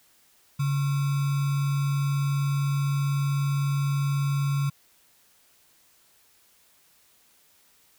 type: tone with sample-and-hold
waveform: sine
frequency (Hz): 140.5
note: C#3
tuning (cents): +24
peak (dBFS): -22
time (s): 0.59-4.7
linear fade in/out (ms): 10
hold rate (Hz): 1225
effects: white hiss -61 dBFS RMS until 7.98 s